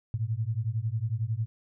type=beating tone pair; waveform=sine; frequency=106.3 / 117.3 Hz; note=G#2 / A#2; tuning=+41 / +11 cents; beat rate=11 Hz; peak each=-30 dBFS; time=0.14-1.46 s; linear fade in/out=0 ms; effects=none